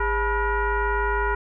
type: tone with frequency modulation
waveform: sine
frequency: 514 Hz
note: C5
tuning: 31 cents flat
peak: -20 dBFS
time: 0-1.35 s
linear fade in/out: 5 ms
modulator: 461 Hz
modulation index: 2.5
effects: none